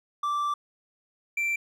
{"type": "tone pair in turn", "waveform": "triangle", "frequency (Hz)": [1170, 2348], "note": ["D6", "D7"], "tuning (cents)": [-7, -1], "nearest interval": "octave", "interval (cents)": 1206, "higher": "second", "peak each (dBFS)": -23, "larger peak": "neither", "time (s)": [[0.23, 0.54], [1.37, 1.56]], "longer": "first", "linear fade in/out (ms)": 5, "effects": []}